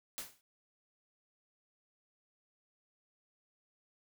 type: noise with exponential decay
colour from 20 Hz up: white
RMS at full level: -38 dBFS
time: 0.18-0.41 s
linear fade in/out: 0 ms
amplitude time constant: 49 ms
effects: none